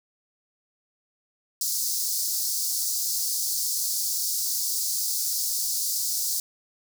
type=high-pass noise; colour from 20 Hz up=pink; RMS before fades=-27 dBFS; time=1.61-6.4 s; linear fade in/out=2 ms; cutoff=4600 Hz; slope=48 dB/octave; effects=none